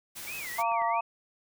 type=noise; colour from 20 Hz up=white; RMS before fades=-41 dBFS; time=0.15-0.63 s; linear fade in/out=20 ms
type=clicks; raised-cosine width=0.5 ms; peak=-39 / -34 / -31 dBFS; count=3; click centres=0.253 / 0.719 / 0.82 s
type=tone with vibrato; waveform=sine; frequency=2223 Hz; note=C#7; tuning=4 cents sharp; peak=-37 dBFS; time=0.27-1.01 s; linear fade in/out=5 ms; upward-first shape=sine; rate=3 Hz; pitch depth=260 cents each way
type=harmonic tone; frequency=230 Hz; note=A#3; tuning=23 cents flat; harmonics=3 / 4 / 5; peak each=-30 / -28 / -31 dBFS; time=0.58-1.01 s; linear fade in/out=10 ms
effects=none